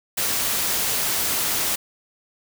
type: noise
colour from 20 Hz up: white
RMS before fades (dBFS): -23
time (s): 0.17-1.76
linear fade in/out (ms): 10
effects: none